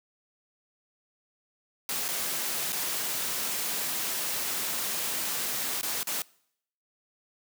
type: noise with dropouts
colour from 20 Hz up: white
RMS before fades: -31 dBFS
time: 1.89-6.22 s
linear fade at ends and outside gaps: 1 ms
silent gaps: 2.082-2.087 / 2.722-2.728 / 5.812-5.83 / 6.031-6.071 s
effects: noise-tail reverb RT60 0.7 s tail -24 dB re dry + high-pass 150 Hz 12 dB/octave